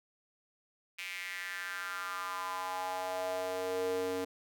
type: tone with high-pass filter sweep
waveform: square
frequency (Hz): 92.5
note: F#2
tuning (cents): 0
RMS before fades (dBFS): -37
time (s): 0.98-4.25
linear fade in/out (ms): 10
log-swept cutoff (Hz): 2400 to 370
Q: 4.4
effects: none